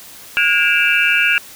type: tone cluster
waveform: sine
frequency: 1439 / 1634 / 2343 / 2618 / 2775 Hz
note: F#6 / G#6 / D7 / E7 / F7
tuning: -49 / -29 / -5 / -13 / -12 cents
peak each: -18 dBFS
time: 0.37-1.38 s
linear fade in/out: 0 ms
effects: white hiss -38 dBFS RMS until 1.55 s